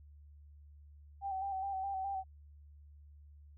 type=tone with vibrato; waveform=sine; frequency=776 Hz; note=G5; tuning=18 cents flat; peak=-35 dBFS; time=1.21-2.24 s; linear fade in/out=50 ms; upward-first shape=square; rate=4.8 Hz; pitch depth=33 cents each way; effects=added 73 Hz sine -54 dBFS peak until 3.57 s